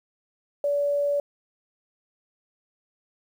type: tone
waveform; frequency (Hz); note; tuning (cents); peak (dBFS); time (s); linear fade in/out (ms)
sine; 574; D5; -40; -21; 0.64-1.2; 2
effects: 9-bit